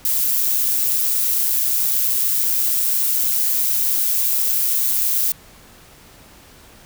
violet noise with amplitude modulation, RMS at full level -17 dBFS, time 0.05-5.32 s, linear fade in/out 2 ms, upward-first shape sine, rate 129 Hz, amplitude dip 35%, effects pink hiss -46 dBFS RMS until 6.85 s

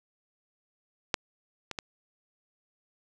clicks, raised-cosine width 0.2 ms, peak -7 / -18 / -16 dBFS, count 3, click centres 1.142 / 1.713 / 1.788 s, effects none

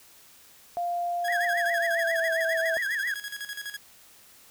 sine tone with pitch glide, 698 to 655 Hz, F5 to E5, -1 to -11 cents, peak -26 dBFS, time 0.77-2.77 s, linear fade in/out 0 ms, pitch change -110 cents, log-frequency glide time 1.46-2.3 s
sawtooth tone with tremolo, 1661.2 Hz, G#6, in tune, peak -29 dBFS, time 1.24-3.77 s, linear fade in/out 10 ms, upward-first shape square, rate 12 Hz, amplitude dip 70%
sine tone with vibrato, 1760 Hz, A6, in tune, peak -26 dBFS, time 1.28-3.14 s, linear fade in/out 2 ms, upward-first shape triangle, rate 7.4 Hz, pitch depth 230 cents each way
effects white hiss -54 dBFS RMS until 4.5 s

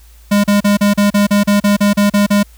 square tone bursts, 203.9 Hz, G#3, 32 cents flat, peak -9 dBFS, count 13, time 0.31-2.432 s, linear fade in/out 10 ms, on 130 ms, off 36 ms, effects added 56 Hz sine -39 dBFS peak until 2.57 s + white hiss -49 dBFS RMS until 2.57 s

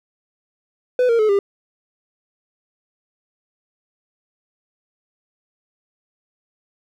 triangle tone with pitch steps, 500 / 463.8 / 430.3 / 399.1 Hz, B4 / A#4 / A4 / G4, +21 / -9 / -39 / +31 cents, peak -11 dBFS, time 0.99-1.39 s, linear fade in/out 2 ms, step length 100 ms, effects none

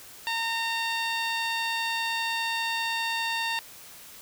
15% pulse tone with low-pass filter, 915 Hz, A#5, 32 cents flat, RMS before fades -29 dBFS, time 0.27-3.59 s, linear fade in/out 0 ms, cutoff 5400 Hz, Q 1.6, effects white hiss -47 dBFS RMS until 4.21 s

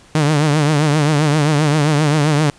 sawtooth tone with vibrato, 150 Hz, D3, 37 cents sharp, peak -8 dBFS, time 0.15-2.5 s, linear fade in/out 2 ms, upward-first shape triangle, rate 7.6 Hz, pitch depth 110 cents each way, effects pink hiss -47 dBFS RMS until 2.58 s + resampled to 22050 Hz

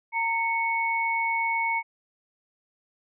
sine tone pair together, 918 / 2213 Hz, A#5 / C#7, -27 / -3 cents, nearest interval octave + minor third, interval 1524 cents, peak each -26 dBFS, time 0.12-1.83 s, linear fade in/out 50 ms, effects none

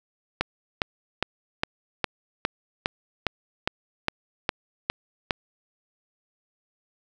click train, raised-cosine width 0.3 ms, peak -6 dBFS, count 13, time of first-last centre 0.41-5.308 s, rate 2.45 Hz, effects none

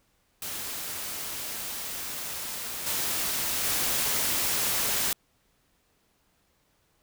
white noise with level steps, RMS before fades -35 / -29 / -27 dBFS, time 0.42-5.13 s, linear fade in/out 2 ms, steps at 2.86 / 3.63 s, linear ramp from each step 10 ms, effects pink hiss -69 dBFS RMS until 7.02 s

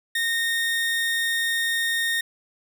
30% pulse tone, 1844 Hz, A#6, 19 cents flat, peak -19 dBFS, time 0.15-2.21 s, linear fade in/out 5 ms, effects none

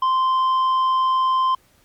triangle tone with tanh clipping, 1041 Hz, C6, 9 cents flat, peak -17 dBFS, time 0.02-1.55 s, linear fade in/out 5 ms, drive 9 dB, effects pink hiss -58 dBFS RMS until 1.84 s + Opus 32 kbps

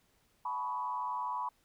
sine tone with frequency modulation, 987.8 Hz, B5, in tune, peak -33 dBFS, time 0.45-1.49 s, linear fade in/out 5 ms, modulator 124 Hz, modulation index 0.89, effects pink hiss -71 dBFS RMS until 1.64 s

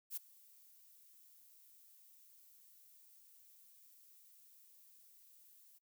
violet noise with ADSR envelope, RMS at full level -40 dBFS, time 0.1-5.79 s, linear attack 66 ms, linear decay 13 ms, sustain -24 dB, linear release 19 ms, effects noise-tail reverb RT60 0.1 s tail -21 dB re dry

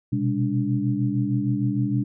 sine tone cluster, 122.4 / 128.9 / 202.4 / 290.5 Hz, B2 / C3 / G#3 / D4, -15 / -26 / -44 / -19 cents, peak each -26 dBFS, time 0.12-2.04 s, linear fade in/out 10 ms, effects none

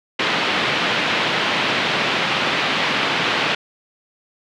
white band-pass noise, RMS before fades -20 dBFS, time 0.19-3.55 s, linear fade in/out 5 ms, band 130 to 3400 Hz, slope 24 dB/octave, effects none

